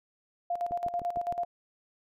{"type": "tone with tremolo", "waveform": "sine", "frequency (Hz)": 698.5, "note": "F5", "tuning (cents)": 0, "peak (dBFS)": -27, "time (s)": [0.5, 1.45], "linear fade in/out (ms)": 5, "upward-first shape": "square", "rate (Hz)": 9.1, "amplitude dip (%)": 70}
{"type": "click train", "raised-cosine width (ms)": 2, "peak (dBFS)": -29, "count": 5, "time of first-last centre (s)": [0.71, 1.325], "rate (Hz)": 6.5}
{"effects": []}